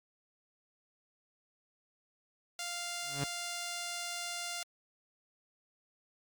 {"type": "tone", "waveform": "5% pulse", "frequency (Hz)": 698, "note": "F5", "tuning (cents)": -1, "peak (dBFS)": -26, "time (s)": [2.59, 4.63], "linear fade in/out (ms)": 2}
{"type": "tone with exponential growth", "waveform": "sawtooth", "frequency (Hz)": 141.1, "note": "C#3", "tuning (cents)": 31, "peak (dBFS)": -27, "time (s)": [3.02, 3.24], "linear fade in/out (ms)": 5, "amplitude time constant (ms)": 46}
{"effects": ["Opus 48 kbps"]}